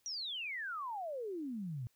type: exponential sweep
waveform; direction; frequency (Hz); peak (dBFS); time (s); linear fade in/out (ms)
sine; down; 5890 to 114.6; -38; 0.06-1.87; 0
effects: white hiss -75 dBFS RMS until 1.95 s